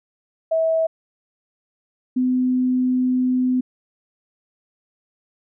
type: tone pair in turn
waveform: sine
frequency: 648 / 253.6 Hz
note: E5 / B3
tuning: -30 / +46 cents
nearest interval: octave + major third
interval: 1624 cents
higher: first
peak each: -16 dBFS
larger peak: neither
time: 0.51-0.87 / 2.16-3.61 s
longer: second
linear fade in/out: 10 ms
effects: none